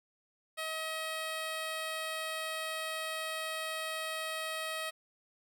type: tone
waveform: 10% pulse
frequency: 636 Hz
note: D#5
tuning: 38 cents sharp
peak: -27 dBFS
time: 0.57-4.91 s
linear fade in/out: 20 ms
effects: none